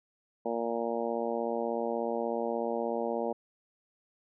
harmonic tone, 116.54 Hz, A#2, in tune, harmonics 2 / 3 / 4 / 5 / 6 / 7 / 8, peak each -37 / -38 / -34 / -35 / -39 / -39 / -43 dBFS, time 0.45-3.33 s, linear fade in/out 10 ms, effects none

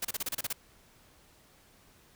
white noise bursts, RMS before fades -33 dBFS, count 9, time 0.02-0.529 s, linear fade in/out 5 ms, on 29 ms, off 31 ms, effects pink hiss -61 dBFS RMS until 2.15 s

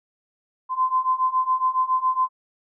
sine beating tone pair, 1027 / 1034.2 Hz, C6 / C6, -33 / -20 cents, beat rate 7.2 Hz, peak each -23 / -21 dBFS, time 0.69-2.29 s, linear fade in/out 50 ms, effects none

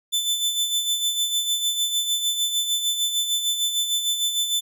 sawtooth tone with tremolo, 3520 Hz, A7, in tune, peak -16 dBFS, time 0.12-4.61 s, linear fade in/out 20 ms, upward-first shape sine, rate 6.6 Hz, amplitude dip 55%, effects none

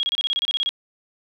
sine tone bursts, 3291 Hz, G#7, 16 cents flat, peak -19 dBFS, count 12, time 0-0.691 s, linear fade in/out 0 ms, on 31 ms, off 29 ms, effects none

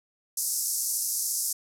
white band-pass noise, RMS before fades -29 dBFS, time 0.37-1.53 s, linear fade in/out 5 ms, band 5200 to 13000 Hz, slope 48 dB/octave, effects none

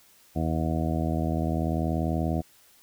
harmonic tone, 80.3 Hz, E2, 45 cents flat, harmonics 1 / 2 / 3 / 4 / 5 / 6 / 7 / 8 / 9, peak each -29 / -29 / -31 / -33 / -43 / -41 / -40 / -36 / -36 dBFS, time 0.35-2.42 s, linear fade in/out 20 ms, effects white hiss -58 dBFS RMS until 2.82 s

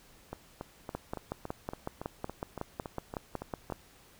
two click trains, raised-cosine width 1 ms, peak -20 / -24 dBFS, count 16 / 13, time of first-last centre 0.95-3.723 / 0.33-3.701 s, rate 5.41 / 3.56 Hz, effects pink hiss -59 dBFS RMS until 4.19 s

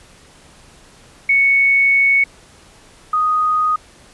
sine tone pair in turn, 2217 / 1244.2 Hz, C#7 / D#6, 0 / 0 cents, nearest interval minor seventh, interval 1000 cents, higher first, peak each -10 / -13 dBFS, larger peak first, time 1.29-2.24 / 3.13-3.76 s, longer first, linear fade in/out 5 ms, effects pink hiss -46 dBFS RMS until 4.13 s + resampled to 24000 Hz

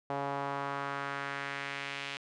sawtooth tone with band-pass filter sweep, 140 Hz, C#3, 18 cents sharp, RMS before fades -37 dBFS, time 0.1-2.17 s, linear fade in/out 0 ms, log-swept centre 770 to 2800 Hz, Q 1.7, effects resampled to 22050 Hz

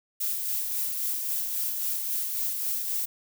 violet noise with tremolo, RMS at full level -28 dBFS, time 0.2-3.06 s, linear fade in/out 10 ms, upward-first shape sine, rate 3.7 Hz, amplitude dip 35%, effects none

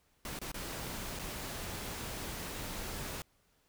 pink noise with dropouts, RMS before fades -41 dBFS, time 0.25-3.22 s, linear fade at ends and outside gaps 1 ms, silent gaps 0.39-0.415 / 0.517-0.543 / 1.19-1.194 s, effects pink hiss -72 dBFS RMS until 3.68 s

